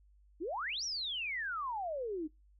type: exponential two-way sweep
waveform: sine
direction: up then down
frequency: 293.7 to 5890 to 293.7 Hz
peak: -35 dBFS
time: 0.4-2.28 s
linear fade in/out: 20 ms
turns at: 0.84 s
effects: noise-tail reverb RT60 0.2 s tail -24 dB re dry + added 50 Hz sine -61 dBFS peak until 2.59 s